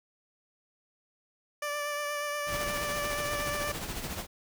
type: tone with vibrato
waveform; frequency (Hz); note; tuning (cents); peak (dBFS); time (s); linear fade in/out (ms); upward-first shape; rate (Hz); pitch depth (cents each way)
15% pulse; 586; D5; -4; -25; 1.62-3.72; 5; triangle; 8.4; 22
type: noise with tremolo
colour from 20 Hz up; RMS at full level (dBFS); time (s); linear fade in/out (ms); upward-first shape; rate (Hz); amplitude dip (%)
pink; -35; 2.46-4.27; 50; sine; 14; 50
effects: none